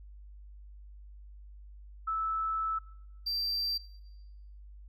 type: tone pair in turn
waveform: sine / triangle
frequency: 1311 / 4699 Hz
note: E6 / D8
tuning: -10 / 0 cents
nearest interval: octave + minor seventh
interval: 2210 cents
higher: second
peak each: -29 / -29 dBFS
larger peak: neither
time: 2.07-2.79 / 3.26-3.78 s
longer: first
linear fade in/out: 10 ms
effects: noise-tail reverb RT60 1.0 s tail -20 dB re dry + added 50 Hz sine -47 dBFS peak until 4.88 s